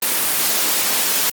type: noise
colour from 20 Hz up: white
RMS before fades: -18 dBFS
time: 0.02-1.3 s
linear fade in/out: 5 ms
effects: high-pass 200 Hz 12 dB/octave + Opus 24 kbps